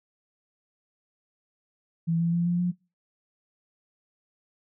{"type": "tone with pitch steps", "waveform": "sine", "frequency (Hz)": [166, 168.8, 171.66, 174.56, 177.5], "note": ["E3", "E3", "F3", "F3", "F3"], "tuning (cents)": [12, 41, -30, -1, 28], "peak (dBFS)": -22, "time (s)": [2.07, 2.72], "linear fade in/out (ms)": 20, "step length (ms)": 130, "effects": ["noise-tail reverb RT60 0.3 s tail -24 dB re dry"]}